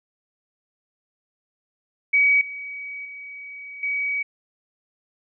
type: tone with level steps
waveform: sine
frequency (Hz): 2267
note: C#7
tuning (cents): +38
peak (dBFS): -14 / -31 / -35 / -22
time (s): 2.13-4.23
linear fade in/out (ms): 10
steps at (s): 2.41 / 3.05 / 3.83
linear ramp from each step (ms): 2
effects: none